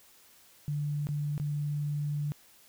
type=tone with dropouts; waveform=sine; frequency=146.83 Hz; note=D3; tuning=in tune; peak=-29 dBFS; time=0.68-2.32 s; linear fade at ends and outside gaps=0 ms; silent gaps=1.07-1.089 / 1.379-1.399 s; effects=white hiss -59 dBFS RMS until 2.68 s